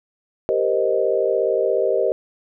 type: chord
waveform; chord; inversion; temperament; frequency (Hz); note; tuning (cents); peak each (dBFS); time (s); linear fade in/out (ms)
sine; C minor seventh; second; equal; 392 / 466.2 / 523.3 / 622.3; G4 / Bb4 / C5 / Eb5; 0 / 0 / 0 / 0; -22; 0.49-2.12; 0
effects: none